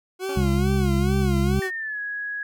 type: tone with vibrato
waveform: 40% pulse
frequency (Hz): 363.6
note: F#4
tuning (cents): -30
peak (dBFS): -25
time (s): 0.19-1.71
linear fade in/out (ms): 50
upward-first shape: sine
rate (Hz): 2.3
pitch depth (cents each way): 110
type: tone with exponential decay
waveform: 15% pulse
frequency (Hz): 280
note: C#4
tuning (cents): +18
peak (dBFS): -26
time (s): 0.29-1.08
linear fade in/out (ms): 1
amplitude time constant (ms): 170
type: harmonic tone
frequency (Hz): 67.4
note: C#2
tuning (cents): -48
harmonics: 1 / 2 / 3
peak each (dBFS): -23 / -23 / -23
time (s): 0.36-1.6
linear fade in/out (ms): 10
type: tone with pitch glide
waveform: sine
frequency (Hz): 1828 to 1666.6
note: A#6 to G#6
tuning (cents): -34 to +6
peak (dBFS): -27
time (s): 1.62-2.43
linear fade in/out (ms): 2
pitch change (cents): -160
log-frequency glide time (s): 1.74-2
effects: none